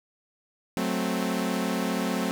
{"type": "chord", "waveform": "sawtooth", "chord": "F# diminished", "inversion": "none", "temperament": "equal", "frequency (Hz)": [185, 220, 261.6], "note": ["F#3", "A3", "C4"], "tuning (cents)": [0, 0, 0], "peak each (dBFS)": -26, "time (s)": [0.77, 2.31], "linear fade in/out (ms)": 0, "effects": []}